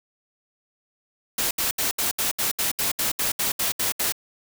white noise bursts, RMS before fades -24 dBFS, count 14, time 1.38-4.123 s, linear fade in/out 5 ms, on 130 ms, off 71 ms, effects none

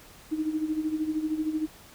sine tone with tremolo, 311.1 Hz, D#4, in tune, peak -23 dBFS, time 0.31-1.67 s, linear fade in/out 20 ms, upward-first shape sine, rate 13 Hz, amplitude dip 70%, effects pink hiss -51 dBFS RMS until 1.94 s

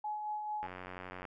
sine tone with tremolo, 846 Hz, G#5, 32 cents sharp, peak -34 dBFS, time 0.04-0.67 s, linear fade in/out 5 ms, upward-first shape sine, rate 4.5 Hz, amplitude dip 35%
click train, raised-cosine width 0.5 ms, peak -29 dBFS, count 58, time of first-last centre 0.63-1.252 s, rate 91.6 Hz
effects none

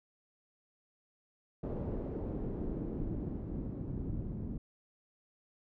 pink noise with low-pass filter sweep, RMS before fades -38 dBFS, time 1.63-4.58 s, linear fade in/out 5 ms, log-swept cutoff 450 to 220 Hz, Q 1.4, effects none

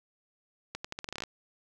accelerating click train, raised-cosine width 0.2 ms, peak -19 dBFS, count 12, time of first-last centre 0.75-1.237 s, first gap 95 ms, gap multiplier 0.83, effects none

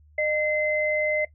sine tone pair together, 609.1 / 2060 Hz, D#5 / C7, -37 / -28 cents, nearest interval octave + major sixth, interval 2109 cents, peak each -24 dBFS, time 0.18-1.25 s, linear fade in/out 5 ms, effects noise-tail reverb RT60 0.1 s tail -18 dB re dry + added 75 Hz sine -52 dBFS peak until 1.34 s

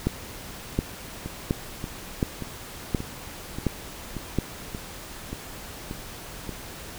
two click trains, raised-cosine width 3 ms, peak -19 / -9 dBFS, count 10 / 7, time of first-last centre 1.26-6.493 / 0.07-4.387 s, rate 1.72 / 1.39 Hz, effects pink hiss -40 dBFS RMS until 6.98 s

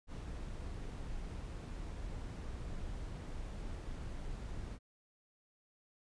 brown noise, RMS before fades -43 dBFS, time 0.07-4.79 s, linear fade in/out 50 ms, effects resampled to 22050 Hz

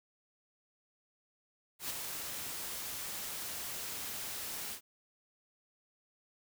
white noise with ADSR envelope, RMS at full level -36 dBFS, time 1.79-4.81 s, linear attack 110 ms, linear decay 10 ms, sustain -5 dB, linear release 91 ms, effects none

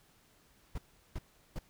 brown noise bursts, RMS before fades -37 dBFS, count 3, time 0.75-1.589 s, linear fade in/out 5 ms, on 33 ms, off 370 ms, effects pink hiss -66 dBFS RMS until 1.69 s

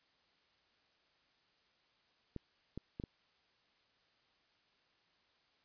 clicks, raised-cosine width 3 ms, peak -29 dBFS, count 4, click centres 2.363 / 2.776 / 2.999 / 3.038 s, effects white hiss -73 dBFS RMS until 5.64 s + resampled to 11025 Hz

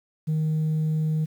sine tone, 156.1 Hz, D#3, 6 cents sharp, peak -19 dBFS, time 0.27-1.26 s, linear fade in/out 20 ms, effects tanh soft clip ceiling -20 dBFS + 9-bit

